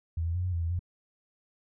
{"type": "tone with pitch steps", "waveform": "sine", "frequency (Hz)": [82.5, 83.9, 89.5, 91.3, 84.7, 83.2, 88.3], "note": ["E2", "E2", "F2", "F#2", "E2", "E2", "F2"], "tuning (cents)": [2, 31, 43, -23, 48, 17, 20], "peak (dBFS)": -27, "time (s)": [0.17, 0.793], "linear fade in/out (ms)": 5, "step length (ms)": 89, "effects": []}